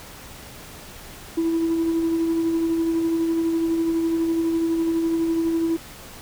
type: tone with tremolo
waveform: sine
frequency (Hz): 329.6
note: E4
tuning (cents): 0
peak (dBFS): -16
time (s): 1.37-5.77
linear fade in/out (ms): 10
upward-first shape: sine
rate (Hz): 12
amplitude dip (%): 35
effects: tanh soft clip ceiling -16 dBFS + pink hiss -41 dBFS RMS until 6.21 s